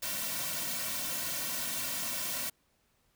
white noise with comb filter, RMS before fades -35 dBFS, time 0.02-2.5 s, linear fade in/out 10 ms, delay 2.4 ms, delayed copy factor -0.95, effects pink hiss -72 dBFS RMS until 3.15 s

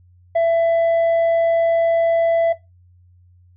sine tone with tanh clipping, 667 Hz, E5, 20 cents sharp, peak -14 dBFS, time 0.35-2.53 s, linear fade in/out 10 ms, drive 3 dB, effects noise-tail reverb RT60 0.2 s tail -17 dB re dry + added 89 Hz sine -48 dBFS peak until 3.56 s

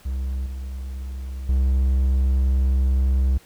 triangle tone with level steps, 65.6 Hz, C2, 5 cents sharp, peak -21 / -26 / -14 dBFS, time 0.05-3.38 s, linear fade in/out 10 ms, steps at 0.46 / 1.49 s, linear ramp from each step 2 ms, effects pink hiss -52 dBFS RMS until 3.45 s

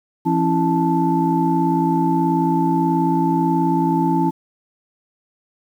sine tone cluster, 169.5 / 271.4 / 329.9 / 877 Hz, E3 / C#4 / E4 / A5, +49 / -36 / +1 / -6 cents, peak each -20 dBFS, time 0.25-4.31 s, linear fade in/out 20 ms, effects tanh soft clip ceiling -4 dBFS + 8-bit

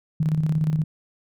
sine tone with tremolo, 155.56 Hz, D#3, in tune, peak -17 dBFS, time 0.2-0.84 s, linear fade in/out 5 ms, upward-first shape square, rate 17 Hz, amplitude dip 50%, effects none

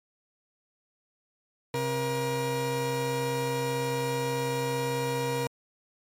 30% pulse tone pair together, 133.4 / 475.4 Hz, C3 / A#4, +34 / +34 cents, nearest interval octave + minor seventh, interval 2200 cents, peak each -29 / -26 dBFS, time 1.74-5.47 s, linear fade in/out 2 ms, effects MP3 64 kbps

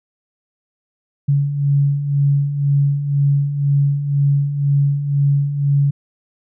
sine beating tone pair, 140 / 142 Hz, C#3 / C#3, +18 / +42 cents, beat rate 2 Hz, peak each -21 / -14 dBFS, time 1.28-5.91 s, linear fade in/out 10 ms, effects none

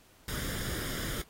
pink noise with comb filter, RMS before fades -36 dBFS, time 0.28-1.22 s, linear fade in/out 2 ms, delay 0.58 ms, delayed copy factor +0.65, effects pink hiss -61 dBFS RMS until 1.29 s + AAC 48 kbps

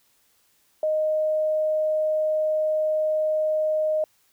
sine tone, 620 Hz, D#5, 6 cents flat, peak -20 dBFS, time 0.83-4.04 s, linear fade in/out 2 ms, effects white hiss -64 dBFS RMS until 4.32 s

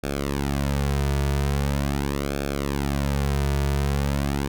sawtooth tone with flanger, 70.1 Hz, C#2, 20 cents sharp, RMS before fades -24 dBFS, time 0.03-4.48 s, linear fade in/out 10 ms, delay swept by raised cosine 1 to 3.8 ms, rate 0.42 Hz, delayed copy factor -0.9, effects none

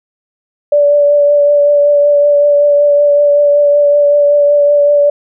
sine tone with vibrato, 580 Hz, D5, 22 cents flat, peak -5 dBFS, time 0.72-5.1 s, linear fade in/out 5 ms, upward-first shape triangle, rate 5.3 Hz, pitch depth 18 cents each way, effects none

